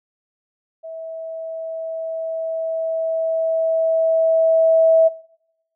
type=tone with level ramp; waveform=sine; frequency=650 Hz; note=E5; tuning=24 cents flat; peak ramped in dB=-30 to -10 dBFS; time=0.83-5.09 s; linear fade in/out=20 ms; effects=noise-tail reverb RT60 0.8 s tail -22 dB re dry

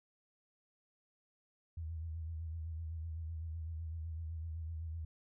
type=tone with vibrato; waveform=sine; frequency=81 Hz; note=E2; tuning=30 cents flat; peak=-39 dBFS; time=1.77-5.05 s; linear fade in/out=5 ms; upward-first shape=sine; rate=7.9 Hz; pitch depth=59 cents each way; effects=none

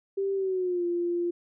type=tone with pitch glide; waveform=sine; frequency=392 to 347.2 Hz; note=G4 to F4; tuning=0 to -10 cents; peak=-25 dBFS; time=0.17-1.31 s; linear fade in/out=10 ms; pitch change=-210 cents; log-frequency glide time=0.34-0.85 s; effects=none

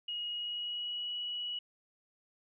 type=tone with pitch glide; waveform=sine; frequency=2887 to 2929 Hz; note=F#7 to F#7; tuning=-43 to -18 cents; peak=-35 dBFS; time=0.08-1.59 s; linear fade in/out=5 ms; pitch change=+25 cents; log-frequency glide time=0.28-1.09 s; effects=none

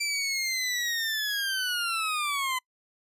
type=linear sweep; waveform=20% pulse; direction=down; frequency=2349 to 1010 Hz; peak=-22 dBFS; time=0-2.59 s; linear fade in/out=10 ms; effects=noise-tail reverb RT60 0.1 s tail -25 dB re dry + resampled to 32000 Hz

